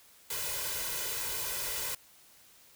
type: noise with comb filter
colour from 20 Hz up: white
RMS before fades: -35 dBFS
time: 0.3-1.95 s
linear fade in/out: 5 ms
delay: 2 ms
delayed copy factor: +0.7
effects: white hiss -59 dBFS RMS until 2.75 s